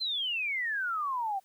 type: exponential sweep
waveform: sine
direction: down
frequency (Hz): 4186 to 752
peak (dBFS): -29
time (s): 0-1.4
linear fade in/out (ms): 20
effects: white hiss -68 dBFS RMS until 1.44 s